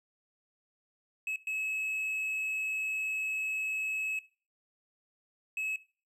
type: tone bursts at uneven times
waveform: triangle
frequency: 2579 Hz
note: E7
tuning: 39 cents flat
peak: -30 dBFS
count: 3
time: 1.27-1.36 / 1.47-4.19 / 5.57-5.76 s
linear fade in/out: 2 ms
effects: noise-tail reverb RT60 0.4 s tail -20 dB re dry